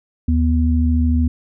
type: tone pair together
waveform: sine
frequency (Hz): 76.9 / 244.1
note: D#2 / B3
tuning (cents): -20 / -20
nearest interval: octave + minor sixth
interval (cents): 2000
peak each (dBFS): -14 / -18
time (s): 0.28-1.28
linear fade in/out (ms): 5
effects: none